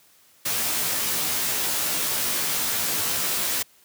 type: noise with comb filter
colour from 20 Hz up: white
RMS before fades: -25 dBFS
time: 0.45-3.63 s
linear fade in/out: 10 ms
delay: 15 ms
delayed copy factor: -0.85
effects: white hiss -57 dBFS RMS until 3.84 s + high-pass 80 Hz 12 dB/octave